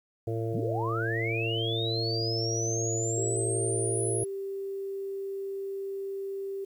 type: harmonic tone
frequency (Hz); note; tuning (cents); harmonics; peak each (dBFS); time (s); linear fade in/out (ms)
113.4; A#2; -47; 1 / 3 / 4 / 5 / 6; -31 / -35 / -34 / -42 / -41; 0.27-4.24; 5
type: linear sweep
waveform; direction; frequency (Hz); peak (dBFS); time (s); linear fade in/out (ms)
sine; up; 102.3 to 10548; -31; 0.53-4.25; 10
type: tone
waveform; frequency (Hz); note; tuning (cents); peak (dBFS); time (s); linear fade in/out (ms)
sine; 391.9; G4; 0; -32; 3.17-6.65; 10
effects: 10-bit